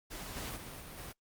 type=noise with level steps; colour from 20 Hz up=pink; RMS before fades=-44 / -41 / -46 / -48 / -45 dBFS; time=0.1-1.13 s; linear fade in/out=20 ms; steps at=0.36 / 0.56 / 0.8 / 0.97 s; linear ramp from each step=10 ms; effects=noise-tail reverb RT60 0.1 s tail -25 dB re dry + Opus 48 kbps